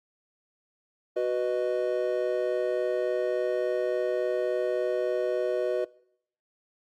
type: chord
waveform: triangle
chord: B major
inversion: second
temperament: just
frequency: 370.4 / 493.9 / 617.4 Hz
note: F#4 / B4 / D#5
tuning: +2 / 0 / -14 cents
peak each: -27 dBFS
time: 1.16-5.85 s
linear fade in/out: 10 ms
effects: noise-tail reverb RT60 0.7 s tail -23 dB re dry + Opus 32 kbps

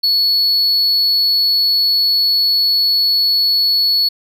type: tone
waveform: triangle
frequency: 4400 Hz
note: C#8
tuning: 14 cents flat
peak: -10 dBFS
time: 0.03-4.09 s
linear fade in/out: 10 ms
effects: none

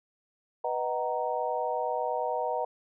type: chord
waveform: sine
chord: B major seventh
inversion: none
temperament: equal with one note detuned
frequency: 493.9 / 622.3 / 752.1 / 932.3 Hz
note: B4 / D#5 / F#5 / A#5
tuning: 0 / 0 / +28 / 0 cents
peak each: -33 dBFS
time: 0.64-2.65 s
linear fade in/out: 5 ms
effects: none

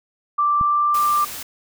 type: tone with pitch glide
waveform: sine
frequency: 1174.7 to 1182.9 Hz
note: D6 to D6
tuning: 0 to +12 cents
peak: -15 dBFS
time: 0.38-1.25 s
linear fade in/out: 10 ms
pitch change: +12 cents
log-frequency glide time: 0.59-0.98 s
type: click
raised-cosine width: 5 ms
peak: -17 dBFS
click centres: 0.612 s
type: noise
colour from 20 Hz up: white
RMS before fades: -32 dBFS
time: 0.94-1.43 s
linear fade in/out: 5 ms
effects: none

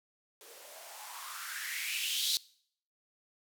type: noise with band-pass filter sweep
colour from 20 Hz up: violet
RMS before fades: -38 dBFS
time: 0.41-2.37 s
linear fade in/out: 0 ms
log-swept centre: 410 to 4100 Hz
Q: 4.8
effects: noise-tail reverb RT60 0.6 s tail -22 dB re dry

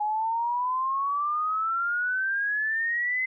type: exponential sweep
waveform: sine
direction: up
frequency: 833 to 2058 Hz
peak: -24 dBFS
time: 0-3.26 s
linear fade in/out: 10 ms
effects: none

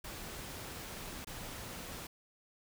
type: noise with dropouts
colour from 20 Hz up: pink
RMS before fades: -45 dBFS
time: 0.04-2.07 s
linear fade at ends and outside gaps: 5 ms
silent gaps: 1.247-1.27 s
effects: none

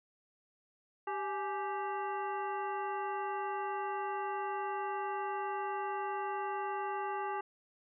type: harmonic tone with a mistuned harmonic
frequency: 392 Hz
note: G4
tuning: in tune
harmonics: 1 / 2 / 3 / 4 / 5 / 7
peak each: -40 / -37 / -41 / -47 / -49 / -54 dBFS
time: 1.07-7.41 s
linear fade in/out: 5 ms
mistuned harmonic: 2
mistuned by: +110 cents
effects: none

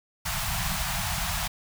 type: band-stop noise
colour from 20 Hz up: pink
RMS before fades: -29 dBFS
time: 0.25-1.48 s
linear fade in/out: 10 ms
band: 200 to 650 Hz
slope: 96 dB/octave
effects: none

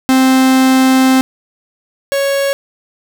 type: tone pair in turn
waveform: 45% pulse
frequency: 261.6 / 554.3 Hz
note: C4 / C#5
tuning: 0 / 0 cents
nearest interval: octave + minor second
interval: 1300 cents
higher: second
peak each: -7 / -12 dBFS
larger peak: first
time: 0.09-1.21 / 2.12-2.53 s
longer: first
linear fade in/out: 0 ms
effects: none

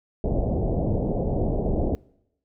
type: low-pass noise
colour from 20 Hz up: pink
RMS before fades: -24 dBFS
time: 0.24-1.95 s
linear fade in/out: 0 ms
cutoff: 710 Hz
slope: 48 dB/octave
effects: noise-tail reverb RT60 0.8 s tail -24 dB re dry

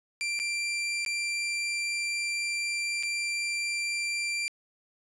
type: tone with dropouts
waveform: sawtooth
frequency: 2362 Hz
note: D7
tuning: 9 cents sharp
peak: -25 dBFS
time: 0.21-4.48 s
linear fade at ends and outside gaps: 0 ms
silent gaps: 0.391-0.399 / 1.049-1.062 / 3.027-3.033 s
effects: resampled to 22050 Hz + 11-bit

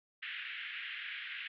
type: band-pass noise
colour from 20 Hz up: pink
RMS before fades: -43 dBFS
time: 0.22-1.48 s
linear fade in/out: 10 ms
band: 1600 to 3200 Hz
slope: 48 dB/octave
effects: none

